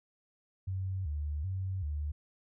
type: tone with vibrato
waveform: sine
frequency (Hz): 83.8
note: E2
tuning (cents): +29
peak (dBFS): -32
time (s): 0.67-2.12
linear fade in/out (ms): 10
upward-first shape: square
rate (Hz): 1.3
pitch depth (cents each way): 210
effects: none